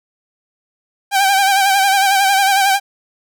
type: tone with vibrato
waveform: sawtooth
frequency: 784 Hz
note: G5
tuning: in tune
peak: -7 dBFS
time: 1.11-2.8 s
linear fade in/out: 50 ms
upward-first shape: sine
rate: 11 Hz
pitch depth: 51 cents each way
effects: none